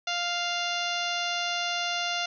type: harmonic tone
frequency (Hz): 698.5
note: F5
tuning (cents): 0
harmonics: 1 / 2 / 3 / 4 / 5 / 6 / 7 / 8 / 9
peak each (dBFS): -33 / -34 / -37 / -33 / -35 / -38 / -40 / -41 / -43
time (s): 0.07-2.26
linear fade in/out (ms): 5
effects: none